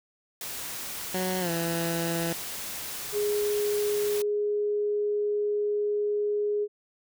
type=noise; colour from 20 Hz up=white; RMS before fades=-36 dBFS; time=0.41-4.22 s; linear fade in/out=2 ms
type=tone with pitch glide; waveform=15% pulse; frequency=185 to 167.7 Hz; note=F#3 to E3; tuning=0 to +30 cents; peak=-21 dBFS; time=1.14-2.33 s; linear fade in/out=5 ms; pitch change=-170 cents; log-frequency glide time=1.4-1.5 s
type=tone; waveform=sine; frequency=415.3 Hz; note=G#4; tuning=in tune; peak=-24 dBFS; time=3.12-6.68 s; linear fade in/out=50 ms
effects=none